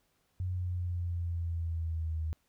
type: exponential sweep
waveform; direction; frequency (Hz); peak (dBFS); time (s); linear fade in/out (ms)
sine; down; 91.8 to 78.7; -31; 0.4-2.33; 0
effects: pink hiss -74 dBFS RMS until 2.48 s